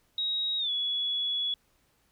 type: tone with pitch glide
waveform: sine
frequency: 3800 to 3385 Hz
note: A#7 to G#7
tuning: +33 to +32 cents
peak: -27 dBFS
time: 0.18-1.54 s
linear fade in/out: 2 ms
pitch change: -201 cents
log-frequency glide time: 0.58-0.71 s
effects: pink hiss -69 dBFS RMS until 2.11 s